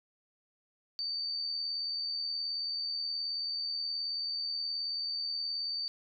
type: tone with amplitude modulation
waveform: sine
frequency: 4590 Hz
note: D8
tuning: 40 cents flat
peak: -31 dBFS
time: 0.99-5.88 s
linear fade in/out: 0 ms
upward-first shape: sine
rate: 78.7 Hz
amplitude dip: 35%
effects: none